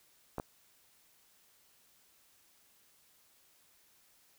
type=clicks; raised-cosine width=1 ms; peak=-23 dBFS; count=2; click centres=0.383 / 0.399 s; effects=white hiss -67 dBFS RMS until 4.38 s